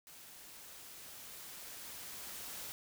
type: noise with level ramp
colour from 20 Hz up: white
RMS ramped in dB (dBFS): -55 to -45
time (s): 0.07-2.72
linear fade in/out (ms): 0
effects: none